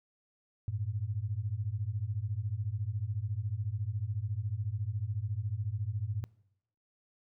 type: beating tone pair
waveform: sine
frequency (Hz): 97 / 111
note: G2 / A2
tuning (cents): -18 / +16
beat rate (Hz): 14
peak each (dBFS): -35 / -34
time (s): 0.68-6.24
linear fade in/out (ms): 0
effects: noise-tail reverb RT60 0.8 s tail -23 dB re dry